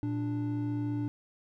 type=tone pair together; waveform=triangle; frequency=116.1 / 293.8 Hz; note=A#2 / D4; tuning=-7 / +1 cents; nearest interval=octave + major third; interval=1608 cents; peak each=-31 / -30 dBFS; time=0.03-1.08 s; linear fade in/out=0 ms; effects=none